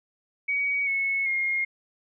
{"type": "tone with pitch steps", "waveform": "sine", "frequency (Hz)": [2257, 2197, 2138], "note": ["C#7", "C#7", "C7"], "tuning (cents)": [31, -16, 37], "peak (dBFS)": -23, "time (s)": [0.48, 1.65], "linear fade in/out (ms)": 10, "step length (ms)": 390, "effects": []}